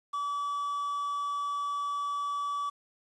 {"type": "tone with quantisation", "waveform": "triangle", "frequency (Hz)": 1148, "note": "D6", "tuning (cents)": -40, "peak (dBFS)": -28, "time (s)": [0.13, 2.7], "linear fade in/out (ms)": 10, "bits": 9, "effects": ["resampled to 24000 Hz"]}